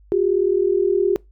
sine tone pair together, 360.7 / 400.1 Hz, F#4 / G4, -44 / +35 cents, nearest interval major second, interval 179 cents, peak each -18 dBFS, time 0.12-1.16 s, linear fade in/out 0 ms, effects noise-tail reverb RT60 0.2 s tail -24 dB re dry + added 50 Hz sine -47 dBFS peak until 1.31 s

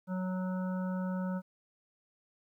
harmonic tone, 185 Hz, F#3, in tune, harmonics 1 / 3 / 5 / 7 / 8, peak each -32 / -42 / -46 / -49 / -50 dBFS, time 0.07-1.42 s, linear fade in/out 50 ms, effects 12-bit

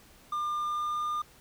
triangle tone with pitch glide, 1200 to 1207.6 Hz, D6 to D6, +37 to +48 cents, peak -27 dBFS, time 0.32-1.22 s, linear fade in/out 5 ms, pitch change +11 cents, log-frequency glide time 0.58-1.03 s, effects pink hiss -57 dBFS RMS until 1.4 s

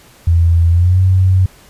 sine tone with pitch glide, 84.2 to 93.43 Hz, E2 to F#2, +37 to +17 cents, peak -7 dBFS, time 0.27-1.46 s, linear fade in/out 5 ms, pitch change +180 cents, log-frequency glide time 0.7-1 s, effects pink hiss -44 dBFS RMS until 1.69 s + resampled to 32000 Hz

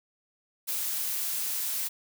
blue noise, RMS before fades -31 dBFS, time 0.67-1.89 s, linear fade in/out 20 ms, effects none

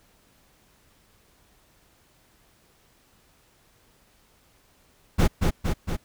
brown noise with echo, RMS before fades -17 dBFS, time 5.18-5.28 s, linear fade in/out 20 ms, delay 230 ms, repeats 3, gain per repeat -3 dB, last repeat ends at 5.97 s, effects pink hiss -61 dBFS RMS until 6.04 s

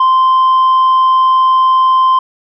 sine tone with tanh clipping, 1041 Hz, C6, 9 cents flat, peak -7 dBFS, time 0-2.19 s, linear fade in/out 5 ms, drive 2 dB, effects none

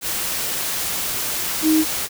sine tone in noise, 313.6 Hz, D#4, 14 cents sharp, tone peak -13 dBFS, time 1.62-1.85 s, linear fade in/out 50 ms, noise white, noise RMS -24 dBFS, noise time 0.01-2.09 s, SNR +8 dB, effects none

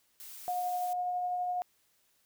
blue noise, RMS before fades -47 dBFS, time 0.2-0.93 s, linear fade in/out 0 ms
sine tone with tremolo, 720 Hz, F#5, 47 cents flat, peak -29 dBFS, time 0.48-1.62 s, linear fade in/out 0 ms, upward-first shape triangle, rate 12 Hz, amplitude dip 25%
effects white hiss -71 dBFS RMS until 2.25 s

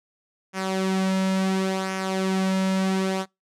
sawtooth tone with flanger, 190 Hz, F#3, 46 cents sharp, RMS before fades -24 dBFS, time 0.53-3.26 s, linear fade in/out 50 ms, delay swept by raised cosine 0.24 to 2.74 ms, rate 0.71 Hz, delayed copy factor -0.55, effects noise-tail reverb RT60 0.2 s tail -26 dB re dry + low-pass 9000 Hz 12 dB/octave

